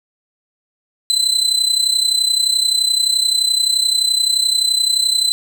35% pulse tone with amplitude modulation, 4035 Hz, B7, 36 cents sharp, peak -9 dBFS, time 1.1-5.32 s, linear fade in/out 0 ms, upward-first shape sine, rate 31.6 Hz, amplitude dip 70%, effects none

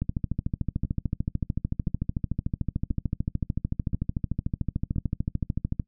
two click trains, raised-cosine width 5 ms, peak -14 / -18 dBFS, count 79 / 5, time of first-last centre 0.02-5.798 / 0.85-4.961 s, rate 13.5 / 0.973 Hz, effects noise-tail reverb RT60 0.1 s tail -20 dB re dry

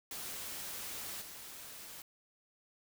white noise with level steps, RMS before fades -43 / -49 dBFS, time 0.11-2.02 s, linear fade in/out 2 ms, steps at 1.21 s, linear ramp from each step 10 ms, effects none

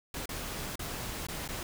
pink noise with dropouts, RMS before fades -38 dBFS, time 0.14-1.63 s, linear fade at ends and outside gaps 2 ms, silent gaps 0.257-0.291 / 0.756-0.793 / 1.268-1.285 / 1.478-1.488 s, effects none

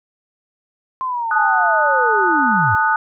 sine linear sweep, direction down, 1055 to 90.7 Hz, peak -19 dBFS, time 1.01-2.75 s, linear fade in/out 0 ms
sine chord, D# diminished, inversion second, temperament equal, 880 / 1244.5 / 1480 Hz, A5 / D#6 / F#6, 0 / 0 / 0 cents, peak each -17 / -19 / -17 dBFS, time 1.31-2.96 s, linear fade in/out 2 ms
effects none

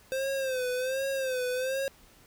square tone with vibrato, 521 Hz, C5, 7 cents flat, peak -29 dBFS, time 0.12-1.88 s, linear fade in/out 0 ms, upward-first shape sine, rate 1.3 Hz, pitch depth 77 cents each way, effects pink hiss -58 dBFS RMS until 2.26 s

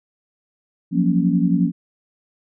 sine chord, Gb major seventh, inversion third, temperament equal with one note detuned, 174.61 / 185.75 / 233.1 / 277.2 Hz, F3 / Gb3 / Bb3 / Db4, 0 / +7 / 0 / 0 cents, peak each -18 / -21 / -22 / -21 dBFS, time 0.91-1.72 s, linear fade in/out 50 ms, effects none

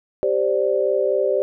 sine chord, G suspended fourth, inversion none, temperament equal, 392 / 523.3 / 587.3 Hz, G4 / C5 / D5, 0 / 0 / 0 cents, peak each -21 dBFS, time 0.23-1.42 s, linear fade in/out 0 ms, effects none

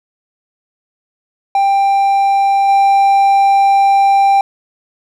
triangle tone with level steps, 790 Hz, G5, 13 cents sharp, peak -7 / -5 dBFS, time 1.55-4.41 s, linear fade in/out 2 ms, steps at 2.68 s, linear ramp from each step 10 ms, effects none

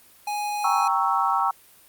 square tone, 830.6 Hz, G#5, in tune, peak -26 dBFS, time 0.27-0.88 s, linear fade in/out 5 ms
sine chord, G diminished seventh, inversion none, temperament equal, 784 / 932.3 / 1108.7 / 1318.5 Hz, G5 / Bb5 / Db6 / Fb6, 0 / 0 / 0 / 0 cents, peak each -25 dBFS, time 0.64-1.51 s, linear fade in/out 5 ms
effects white hiss -53 dBFS RMS until 1.88 s + Opus 32 kbps

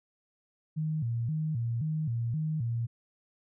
sine tone with vibrato, 135 Hz, C#3, 45 cents flat, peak -28 dBFS, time 0.76-2.87 s, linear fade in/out 20 ms, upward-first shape square, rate 1.9 Hz, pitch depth 250 cents each way, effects none

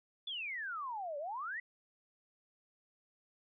sine exponential two-way sweep, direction down then up, 3520 to 557 to 2030 Hz, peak -38 dBFS, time 0.27-1.6 s, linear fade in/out 5 ms, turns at 1.18 s, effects none

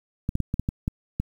clicks, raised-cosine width 5 ms, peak -12 dBFS, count 8, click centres 0.291 / 0.354 / 0.403 / 0.541 / 0.596 / 0.689 / 0.879 / 1.2 s, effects 8-bit

